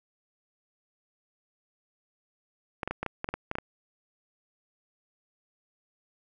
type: clicks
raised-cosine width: 0.5 ms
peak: -16 dBFS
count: 11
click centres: 2.832 / 2.876 / 2.91 / 3.03 / 3.063 / 3.244 / 3.289 / 3.34 / 3.514 / 3.554 / 3.585 s
effects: none